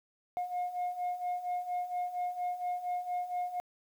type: beating tone pair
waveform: sine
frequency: 714 / 718.3 Hz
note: F5 / F5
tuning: +38 / +48 cents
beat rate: 4.3 Hz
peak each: -36 / -32 dBFS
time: 0.37-3.6 s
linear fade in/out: 0 ms
effects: tanh soft clip ceiling -29 dBFS + 10-bit